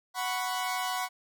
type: chord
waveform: sawtooth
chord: F# suspended fourth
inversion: none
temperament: equal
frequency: 740 / 987.8 / 1108.7 Hz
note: F#5 / B5 / C#6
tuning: 0 / 0 / 0 cents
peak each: -29 / -31 / -32 dBFS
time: 0.14-1.09 s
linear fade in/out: 50 ms
effects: none